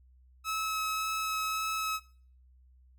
sawtooth tone with vibrato, 1291 Hz, E6, 37 cents flat, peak -27 dBFS, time 0.44-2 s, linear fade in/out 50 ms, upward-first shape sine, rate 1.8 Hz, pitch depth 8 cents each way, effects noise-tail reverb RT60 0.5 s tail -20 dB re dry + added 63 Hz sine -57 dBFS peak until 2.98 s

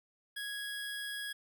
25% pulse tone, 1661.2 Hz, G#6, in tune, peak -34 dBFS, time 0.36-1.33 s, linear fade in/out 10 ms, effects none

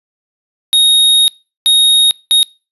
square tone bursts at uneven times, 3739 Hz, A#7, 4 cents sharp, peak -7 dBFS, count 3, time 0.73-1.28 / 1.66-2.11 / 2.31-2.43 s, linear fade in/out 0 ms, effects noise-tail reverb RT60 0.3 s tail -24 dB re dry + resampled to 32000 Hz

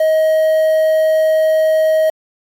triangle tone with quantisation, 631 Hz, D#5, 24 cents sharp, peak -8 dBFS, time 0-2.1 s, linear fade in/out 5 ms, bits 6, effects AAC 64 kbps

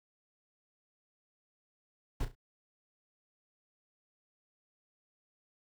brown noise with echo, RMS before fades -32 dBFS, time 2.2-2.25 s, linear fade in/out 5 ms, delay 34 ms, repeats 3, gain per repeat -10 dB, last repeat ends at 2.352 s, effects none

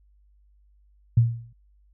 sine tone with exponential decay, 116.54 Hz, A#2, in tune, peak -11 dBFS, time 1.17-1.53 s, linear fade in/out 5 ms, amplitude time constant 77 ms, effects added 50 Hz sine -56 dBFS peak until 1.93 s

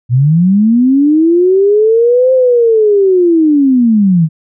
sine linear two-way sweep, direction up then down, 115.8 to 523.3 to 152 Hz, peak -5 dBFS, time 0.09-4.29 s, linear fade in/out 50 ms, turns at 2.33 s, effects none

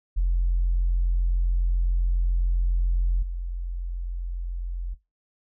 sine tone with level steps, 43.65 Hz, F1, in tune, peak -18 / -27 dBFS, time 0.16-4.95 s, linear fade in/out 20 ms, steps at 3.22 s, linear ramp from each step 10 ms, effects noise-tail reverb RT60 0.2 s tail -17 dB re dry + tanh soft clip ceiling -15 dBFS

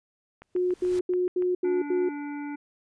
click train, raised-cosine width 0.5 ms, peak -30 dBFS, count 8, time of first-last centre 0.42-1.423 s, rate 6.98 Hz
pink noise with exponential growth, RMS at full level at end -41 dBFS, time 0.43-0.99 s, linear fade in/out 1 ms, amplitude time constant 120 ms
sine tone bursts, 361.5 Hz, F#4, 40 cents flat, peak -22 dBFS, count 6, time 0.55-2.09 s, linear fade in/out 5 ms, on 190 ms, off 80 ms
harmonic tone, 290.3 Hz, D4, 20 cents flat, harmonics 1 / 3 / 5 / 7 / 8, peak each -32 / -42 / -46 / -49 / -50 dBFS, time 1.64-2.56 s, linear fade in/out 10 ms
effects resampled to 22050 Hz

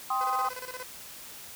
sine chord, C minor, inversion second, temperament just, 784.9 / 1046.5 / 1255.8 Hz, G5 / C6 / Eb6, +2 / 0 / +16 cents, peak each -30 dBFS, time 0.1-0.49 s, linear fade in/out 5 ms
15% pulse tone with tremolo, 506 Hz, B4, 42 cents sharp, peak -30 dBFS, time 0.21-0.84 s, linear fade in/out 0 ms, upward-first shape square, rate 17 Hz, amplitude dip 80%
effects white hiss -45 dBFS RMS until 1.55 s

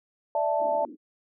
sine chord, D suspended second, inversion none, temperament equal, 587.3 / 659.3 / 880 Hz, D5 / E5 / A5, 0 / 0 / 0 cents, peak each -27 dBFS, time 0.35-0.85 s, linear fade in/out 2 ms
white band-pass noise, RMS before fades -44 dBFS, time 0.58-0.97 s, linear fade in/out 50 ms, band 240 to 340 Hz, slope 48 dB/octave
effects none

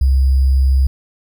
sine tone with sample-and-hold, 66.4 Hz, C2, 26 cents sharp, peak -9 dBFS, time 0.01-0.87 s, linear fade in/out 5 ms, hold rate 4900 Hz, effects none

